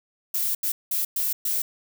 violet noise bursts at uneven times, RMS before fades -25 dBFS, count 5, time 0.34-0.55 / 0.63-0.72 / 0.91-1.05 / 1.16-1.33 / 1.45-1.62 s, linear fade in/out 5 ms, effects none

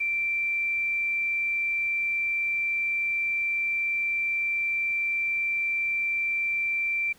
sine tone, 2349 Hz, D7, in tune, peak -24 dBFS, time 0-7.13 s, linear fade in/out 10 ms, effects pink hiss -57 dBFS RMS until 7.18 s

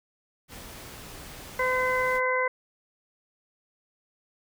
pink noise, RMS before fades -43 dBFS, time 0.48-2.21 s, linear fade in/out 50 ms
harmonic tone, 510 Hz, C5, 44 cents flat, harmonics 1 / 2 / 3 / 4, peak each -27 / -28 / -32 / -28 dBFS, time 1.59-2.48 s, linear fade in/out 5 ms
effects none

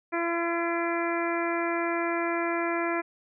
harmonic tone, 339 Hz, E4, 49 cents sharp, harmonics 1 / 2 / 3 / 4 / 5 / 6 / 7, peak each -29 / -32 / -34 / -35 / -36 / -37 / -37 dBFS, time 0.12-3.02 s, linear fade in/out 20 ms, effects none

